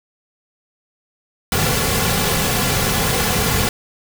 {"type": "noise with comb filter", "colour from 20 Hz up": "pink", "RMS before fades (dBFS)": -18, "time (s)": [1.52, 3.69], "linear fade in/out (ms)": 2, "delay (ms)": 3.2, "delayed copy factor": -0.6, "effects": []}